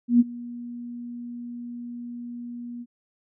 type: tone with ADSR envelope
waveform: sine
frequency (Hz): 240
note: B3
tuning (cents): -49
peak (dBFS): -11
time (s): 0.08-2.86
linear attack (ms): 120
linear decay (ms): 29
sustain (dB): -22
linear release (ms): 46
effects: none

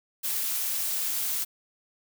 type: noise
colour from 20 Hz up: blue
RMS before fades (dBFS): -29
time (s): 0.23-1.45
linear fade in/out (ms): 20
effects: none

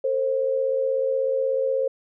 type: tone pair together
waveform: sine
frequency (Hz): 453.6 / 530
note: A#4 / C5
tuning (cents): -47 / +22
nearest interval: minor third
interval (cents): 269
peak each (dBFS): -27 / -21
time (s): 0.04-1.88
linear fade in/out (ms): 5
effects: none

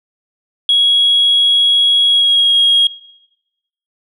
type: tone with pitch glide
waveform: sine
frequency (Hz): 3322 to 3278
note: G#7 to G#7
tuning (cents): 0 to -23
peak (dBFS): -7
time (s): 0.69-2.87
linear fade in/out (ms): 2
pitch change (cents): -23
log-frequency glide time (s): 2.07-2.53
effects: noise-tail reverb RT60 1.0 s tail -22 dB re dry + tanh soft clip ceiling -4 dBFS

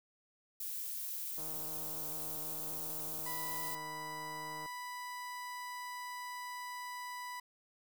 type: noise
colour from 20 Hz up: violet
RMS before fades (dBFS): -41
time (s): 0.6-3.75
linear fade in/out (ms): 5
type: click train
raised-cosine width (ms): 1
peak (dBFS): -38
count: 506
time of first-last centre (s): 1.38-4.659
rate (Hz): 154
type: tone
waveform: 30% pulse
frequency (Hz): 988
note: B5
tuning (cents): 0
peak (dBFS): -39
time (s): 3.26-7.4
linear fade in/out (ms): 5
effects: none

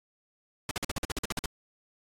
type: noise bursts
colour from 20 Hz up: pink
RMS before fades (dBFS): -31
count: 12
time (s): 0.69-1.459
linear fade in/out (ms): 2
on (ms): 21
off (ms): 47
effects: low-pass 11000 Hz 12 dB/octave + AAC 64 kbps

